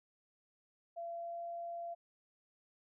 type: tone with pitch glide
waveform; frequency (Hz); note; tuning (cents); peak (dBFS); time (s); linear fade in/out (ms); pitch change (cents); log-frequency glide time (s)
sine; 680 to 684.3; F5 to F5; -46 to -35; -40; 0.96-1.95; 20; +11; 1.11-1.43
effects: none